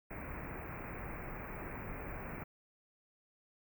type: band-stop noise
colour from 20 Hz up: pink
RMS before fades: -44 dBFS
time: 0.1-2.44 s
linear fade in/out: 10 ms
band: 2500 to 16000 Hz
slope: 96 dB/octave
effects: none